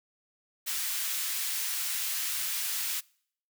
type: high-pass noise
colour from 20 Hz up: white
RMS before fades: -32 dBFS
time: 0.66-3.01 s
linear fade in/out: 20 ms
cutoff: 1600 Hz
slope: 12 dB/octave
effects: noise-tail reverb RT60 0.6 s tail -25 dB re dry